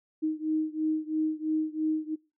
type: beating tone pair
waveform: sine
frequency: 311.1 / 314.1 Hz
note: D#4 / D#4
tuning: 0 / +16 cents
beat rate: 3 Hz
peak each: -29 / -30 dBFS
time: 0.22-2.16 s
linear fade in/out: 20 ms
effects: noise-tail reverb RT60 0.3 s tail -23 dB re dry